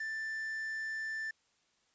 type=tone with quantisation; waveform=triangle; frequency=1770 Hz; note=A6; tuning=10 cents sharp; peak=-34 dBFS; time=0-1.31 s; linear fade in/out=5 ms; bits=9; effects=white hiss -73 dBFS RMS until 1.94 s + resampled to 16000 Hz